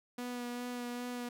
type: tone with vibrato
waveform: sawtooth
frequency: 244.1 Hz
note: B3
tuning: 20 cents flat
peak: -34 dBFS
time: 0.18-1.29 s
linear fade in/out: 5 ms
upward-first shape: sine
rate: 2.5 Hz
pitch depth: 15 cents each way
effects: none